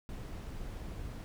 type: noise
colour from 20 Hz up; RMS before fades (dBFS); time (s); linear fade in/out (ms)
brown; -42; 0.09-1.24; 0
effects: none